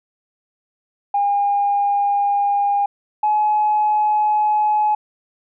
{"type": "tone pair in turn", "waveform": "sine", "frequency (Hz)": [810, 847.1], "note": ["G#5", "G#5"], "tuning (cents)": [-43, 34], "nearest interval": "minor second", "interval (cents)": 77, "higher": "second", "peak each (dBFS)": [-14, -13], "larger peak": "second", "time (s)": [[1.14, 2.86], [3.23, 4.95]], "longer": "neither", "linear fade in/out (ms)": 5, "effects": ["tanh soft clip ceiling -9 dBFS"]}